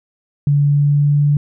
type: tone with pitch glide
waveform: sine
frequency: 143.8 to 145.55 Hz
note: D3 to D3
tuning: -36 to -15 cents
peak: -10 dBFS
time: 0.47-1.37 s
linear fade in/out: 2 ms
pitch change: +21 cents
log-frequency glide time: 0.58-1.25 s
effects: none